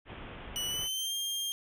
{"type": "low-pass noise", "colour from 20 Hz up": "pink", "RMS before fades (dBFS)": -45, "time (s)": [0.05, 0.89], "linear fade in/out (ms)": 50, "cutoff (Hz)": 3400, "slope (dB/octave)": 96}
{"type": "tone with pitch glide", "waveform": "sawtooth", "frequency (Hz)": [2954, 3203], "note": ["F#7", "G7"], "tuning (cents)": [-3, 37], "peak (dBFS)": -29, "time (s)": [0.56, 1.52], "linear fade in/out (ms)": 0, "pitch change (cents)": 140, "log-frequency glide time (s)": [0.68, 1.14]}
{"effects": []}